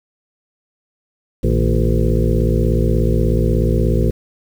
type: harmonic tone with a mistuned harmonic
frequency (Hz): 56.6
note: A1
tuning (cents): +50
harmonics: 1 / 2 / 3 / 4 / 6 / 7 / 8 / 9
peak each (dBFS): -16 / -19 / -21 / -22 / -24 / -24 / -25 / -26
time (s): 1.43-4.11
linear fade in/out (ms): 10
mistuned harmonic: 3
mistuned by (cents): -130
effects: 7-bit